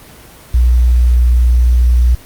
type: tone with quantisation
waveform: sine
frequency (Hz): 60.6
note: B1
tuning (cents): -32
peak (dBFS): -6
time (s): 0.54-2.15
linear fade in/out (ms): 5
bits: 6
effects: pink hiss -38 dBFS RMS until 2.25 s + Opus 24 kbps